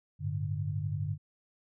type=chord; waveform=sine; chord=G suspended second; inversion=none; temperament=equal; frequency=98 / 110 / 146.83 Hz; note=G2 / A2 / D3; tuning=0 / 0 / 0 cents; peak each=-34 / -38 / -34 dBFS; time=0.19-1.18 s; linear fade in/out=50 ms; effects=none